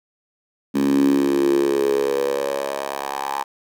10% pulse tone with high-pass filter sweep, 69.3 Hz, C#2, in tune, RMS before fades -20 dBFS, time 0.74-3.44 s, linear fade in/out 20 ms, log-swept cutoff 240 to 860 Hz, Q 7.2, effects none

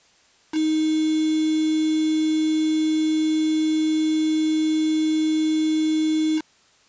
sine tone with quantisation, 312.7 Hz, D#4, 9 cents sharp, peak -18 dBFS, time 0.52-6.42 s, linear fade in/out 50 ms, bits 5, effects white hiss -57 dBFS RMS until 6.88 s + resampled to 16000 Hz

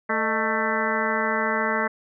harmonic tone with a mistuned harmonic, 221.6 Hz, A3, 13 cents sharp, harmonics 1 / 2 / 3 / 4 / 5 / 6 / 7 / 8 / 9, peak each -30 / -30 / -30 / -30 / -30 / -30 / -30 / -30 / -30 dBFS, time 0.09-1.88 s, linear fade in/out 10 ms, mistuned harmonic 3, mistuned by -120 cents, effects none

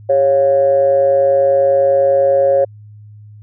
sine tone with amplitude modulation, 550 Hz, C#5, 14 cents flat, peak -5 dBFS, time 0.09-2.65 s, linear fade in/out 10 ms, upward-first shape sine, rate 150 Hz, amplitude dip 70%, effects tanh soft clip ceiling -1 dBFS + added 105 Hz sine -35 dBFS peak until 3.42 s

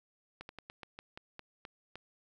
slowing click train, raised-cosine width 0.3 ms, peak -29 dBFS, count 10, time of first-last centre 0.41-1.956 s, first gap 81 ms, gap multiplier 1.18, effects 11-bit

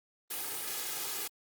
white noise with comb filter, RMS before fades -37 dBFS, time 0.3-1.28 s, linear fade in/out 10 ms, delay 2.4 ms, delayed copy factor +0.55, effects high-pass 150 Hz 12 dB/octave + Opus 32 kbps

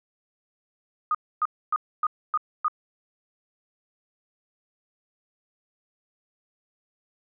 sine tone bursts, 1234 Hz, D#6, 15 cents flat, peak -20 dBFS, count 6, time 1.11-2.682 s, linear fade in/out 2 ms, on 37 ms, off 270 ms, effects none

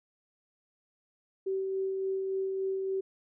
sine tone with tremolo, 384 Hz, G4, 36 cents flat, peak -28 dBFS, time 1.46-3.01 s, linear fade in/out 10 ms, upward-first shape sine, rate 3.5 Hz, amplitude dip 25%, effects none

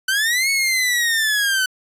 sawtooth linear two-way sweep, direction up then down, 1500 to 2217 to 1500 Hz, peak -13 dBFS, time 0.08-1.66 s, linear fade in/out 5 ms, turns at 0.5 s, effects resampled to 32000 Hz

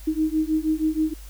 sine beating tone pair, 310 / 316.3 Hz, D#4 / D#4, -6 / +29 cents, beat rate 6.3 Hz, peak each -23 dBFS, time 0.07-1.14 s, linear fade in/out 10 ms, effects added 50 Hz sine -38 dBFS peak until 1.29 s + white hiss -49 dBFS RMS until 1.29 s

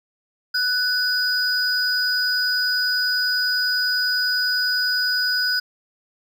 triangle tone pair together, 1490 / 4940 Hz, F#6 / D#8, +12 / -13 cents, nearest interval octave + major sixth, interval 2075 cents, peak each -20 dBFS, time 0.54-5.6 s, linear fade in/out 10 ms, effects 9-bit

